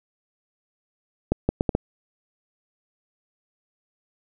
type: accelerating click train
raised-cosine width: 2 ms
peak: -6 dBFS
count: 5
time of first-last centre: 1.32-1.751 s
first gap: 170 ms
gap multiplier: 0.7
effects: none